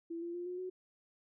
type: tone with pitch steps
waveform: sine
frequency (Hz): 334.6 / 342.8 / 351.2 / 359.9 / 368.7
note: E4 / F4 / F4 / F#4 / F#4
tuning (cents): +26 / -32 / +10 / -48 / -6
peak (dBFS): -38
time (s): 0.1-0.7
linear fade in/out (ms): 10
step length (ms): 120
effects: none